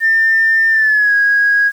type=tone with pitch glide; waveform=sine; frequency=1798 to 1648.8 Hz; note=A6 to G#6; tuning=+37 to -13 cents; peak=-8 dBFS; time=0-1.72 s; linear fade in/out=50 ms; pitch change=-150 cents; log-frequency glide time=0.71-1.14 s; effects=tanh soft clip ceiling -4 dBFS + 7-bit